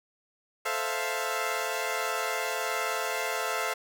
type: chord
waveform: 15% pulse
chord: F major seventh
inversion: first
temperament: equal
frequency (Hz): 440 / 523.3 / 659.3 / 698.5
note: A4 / C5 / E5 / F5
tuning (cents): 0 / 0 / 0 / 0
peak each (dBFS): -28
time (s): 0.65-3.74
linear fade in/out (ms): 10
effects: none